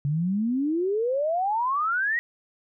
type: exponential sweep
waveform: sine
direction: up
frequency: 138.59 to 1937 Hz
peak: -22 dBFS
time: 0.05-2.19 s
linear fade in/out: 0 ms
effects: none

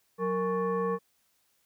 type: tone with frequency modulation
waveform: sine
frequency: 462.8 Hz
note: A#4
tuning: 13 cents flat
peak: -26 dBFS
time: 0.18-0.99 s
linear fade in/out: 50 ms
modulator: 647 Hz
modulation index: 1
effects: white hiss -71 dBFS RMS until 1.65 s

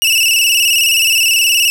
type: tone with vibrato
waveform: sawtooth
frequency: 2757 Hz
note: F7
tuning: 23 cents flat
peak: -6 dBFS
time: 0.02-1.7 s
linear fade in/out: 0 ms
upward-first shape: square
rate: 19 Hz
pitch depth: 68 cents each way
effects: none

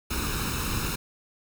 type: noise with comb filter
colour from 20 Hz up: pink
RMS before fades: -29 dBFS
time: 0.1-0.96 s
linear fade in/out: 10 ms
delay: 0.76 ms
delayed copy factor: +0.7
effects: none

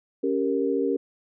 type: chord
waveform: sine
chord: G diminished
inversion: second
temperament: equal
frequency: 277.2 / 392 / 466.2 Hz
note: Db4 / G4 / Bb4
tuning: 0 / 0 / 0 cents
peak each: -26 dBFS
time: 0.23-0.97 s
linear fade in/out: 10 ms
effects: none

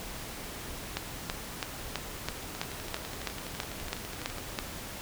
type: two click trains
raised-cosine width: 0.2 ms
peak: -22 / -13 dBFS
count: 23 / 12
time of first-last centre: 2.55-4.383 / 0.97-4.588 s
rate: 12 / 3.04 Hz
effects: pink hiss -41 dBFS RMS until 5.01 s

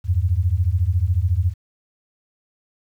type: beating tone pair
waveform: sine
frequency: 82.41 / 96.41 Hz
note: E2 / G2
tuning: 0 / -28 cents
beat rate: 14 Hz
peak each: -19 dBFS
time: 0.04-1.54 s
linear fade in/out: 50 ms
effects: 9-bit

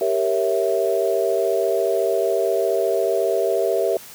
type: chord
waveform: sine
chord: G diminished seventh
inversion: none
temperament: equal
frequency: 392 / 466.2 / 554.4 / 659.3 Hz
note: G4 / Bb4 / Db5 / Fb5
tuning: 0 / 0 / 0 / 0 cents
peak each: -22 / -23 / -25 / -22 dBFS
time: 0.01-3.97 s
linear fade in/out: 2 ms
effects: white hiss -41 dBFS RMS until 4.14 s + high-pass 80 Hz 12 dB/octave

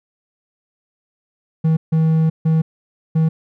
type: tone bursts at uneven times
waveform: triangle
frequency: 160 Hz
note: D#3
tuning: 49 cents sharp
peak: -10 dBFS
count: 4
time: 1.64-1.77 / 1.92-2.3 / 2.45-2.62 / 3.15-3.29 s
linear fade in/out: 10 ms
effects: none

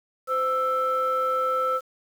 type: tone pair together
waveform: sine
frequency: 515.4 / 1323 Hz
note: C5 / E6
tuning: -26 / +6 cents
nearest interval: octave + major third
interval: 1632 cents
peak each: -25 / -22 dBFS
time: 0.27-1.81 s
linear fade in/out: 50 ms
effects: tanh soft clip ceiling -16 dBFS + 8-bit

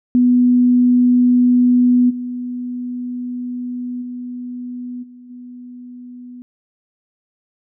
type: tone with level steps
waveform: sine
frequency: 246.9 Hz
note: B3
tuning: in tune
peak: -9 / -22 / -25 / -37 / -32 dBFS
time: 0.15-6.42 s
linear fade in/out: 0 ms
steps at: 2.09 / 4.01 / 5.02 / 5.29 s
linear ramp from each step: 20 ms
effects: none

